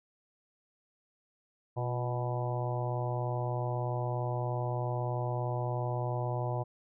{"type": "harmonic tone with a mistuned harmonic", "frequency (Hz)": 123.2, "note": "B2", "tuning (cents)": -4, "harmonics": [1, 3, 4, 5, 6, 7, 8], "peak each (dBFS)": [-32, -41, -42, -39, -41, -42, -43], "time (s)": [1.76, 6.64], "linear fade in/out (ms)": 20, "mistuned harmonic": 3, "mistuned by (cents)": -50, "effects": []}